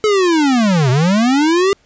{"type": "linear two-way sweep", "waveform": "square", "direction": "down then up", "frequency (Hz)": [436, 121.2, 403.8], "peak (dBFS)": -11, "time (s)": [0.04, 1.73], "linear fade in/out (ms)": 0, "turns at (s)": 0.9, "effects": ["pink hiss -55 dBFS RMS until 1.85 s", "resampled to 16000 Hz"]}